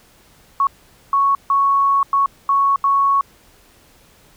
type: tone bursts at uneven times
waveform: sine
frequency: 1108.7 Hz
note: C#6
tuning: in tune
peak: -12 dBFS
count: 6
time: 0.6-0.67 / 1.13-1.35 / 1.5-2.03 / 2.13-2.26 / 2.49-2.76 / 2.84-3.21 s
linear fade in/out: 2 ms
effects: pink hiss -51 dBFS RMS until 4.36 s